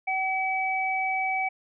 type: tone pair together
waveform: sine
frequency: 760 / 2287 Hz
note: F#5 / D7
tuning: +46 / -47 cents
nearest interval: octave + perfect fifth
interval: 1907 cents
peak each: -27 dBFS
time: 0.07-1.49 s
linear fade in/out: 10 ms
effects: none